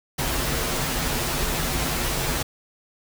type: noise with comb filter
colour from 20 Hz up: pink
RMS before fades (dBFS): -25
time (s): 0.18-2.43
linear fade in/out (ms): 10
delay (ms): 10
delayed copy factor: -0.7
effects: none